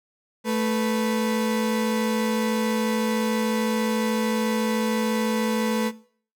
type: tone pair together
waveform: 35% pulse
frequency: 219.6 / 493 Hz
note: A3 / B4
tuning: -3 / -3 cents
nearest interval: octave + major second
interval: 1400 cents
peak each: -22 / -25 dBFS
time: 0.44-5.92 s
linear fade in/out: 50 ms
effects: noise-tail reverb RT60 0.5 s tail -19 dB re dry